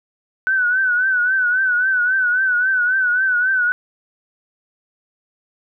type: tone with vibrato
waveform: sine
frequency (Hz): 1500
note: F#6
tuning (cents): +23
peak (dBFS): -14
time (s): 0.47-3.72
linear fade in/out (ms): 0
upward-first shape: triangle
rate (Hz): 3.7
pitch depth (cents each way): 85
effects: none